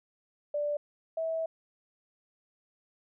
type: tone pair in turn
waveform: sine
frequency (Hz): 587.3 / 649.8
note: D5 / E5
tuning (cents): 0 / -25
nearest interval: major second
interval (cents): 175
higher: second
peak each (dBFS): -28 / -29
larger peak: first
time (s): 0.54-0.77 / 1.17-1.46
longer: second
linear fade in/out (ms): 5
effects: none